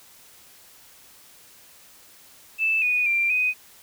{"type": "tone with pitch steps", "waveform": "sine", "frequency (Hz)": [2636, 2472, 2371, 2499], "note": ["E7", "D#7", "D7", "D#7"], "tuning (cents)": [-1, -12, 16, 7], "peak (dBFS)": -19, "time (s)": [2.58, 3.54], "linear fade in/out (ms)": 50, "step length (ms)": 240, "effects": ["white hiss -51 dBFS RMS until 3.82 s"]}